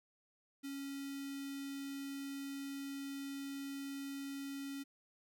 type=tone with notch filter; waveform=square; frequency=276.9 Hz; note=C#4; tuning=2 cents flat; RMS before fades=-44 dBFS; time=0.63-4.84 s; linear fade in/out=20 ms; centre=750 Hz; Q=0.52; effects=none